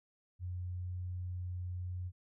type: tone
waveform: sine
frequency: 90.1 Hz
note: F#2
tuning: 45 cents flat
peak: -37 dBFS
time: 0.39-2.12 s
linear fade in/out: 50 ms
effects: none